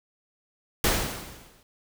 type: noise with exponential decay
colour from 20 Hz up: pink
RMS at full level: -20 dBFS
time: 0.84-1.63 s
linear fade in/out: 2 ms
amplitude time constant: 170 ms
effects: none